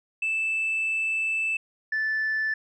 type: tone pair in turn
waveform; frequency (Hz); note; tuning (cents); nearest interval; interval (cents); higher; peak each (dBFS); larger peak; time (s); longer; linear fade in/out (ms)
sine; 2637 / 1752.9; E7 / A6; 0 / -7; perfect fifth; 707; first; -22; neither; 0.22-1.57 / 1.92-2.54; first; 5
effects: tanh soft clip ceiling -21 dBFS